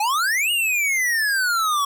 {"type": "exponential two-way sweep", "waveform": "square", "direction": "up then down", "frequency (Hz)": [811, 2900, 1113], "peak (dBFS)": -19, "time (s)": [0, 1.85], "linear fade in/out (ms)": 5, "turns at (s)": 0.51, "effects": []}